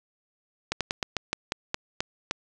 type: slowing click train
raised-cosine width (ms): 0.2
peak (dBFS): -9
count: 10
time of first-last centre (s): 0.72-2.311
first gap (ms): 87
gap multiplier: 1.17
effects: resampled to 24000 Hz + 8-bit